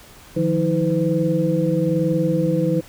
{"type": "tone cluster", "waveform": "sine", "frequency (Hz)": [154.9, 176, 320.4, 505], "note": ["D#3", "F3", "E4", "B4"], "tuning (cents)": [-7, 14, -49, 39], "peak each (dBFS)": -22, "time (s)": [0.36, 2.81], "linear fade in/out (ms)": 10, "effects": ["pink hiss -45 dBFS RMS until 2.88 s"]}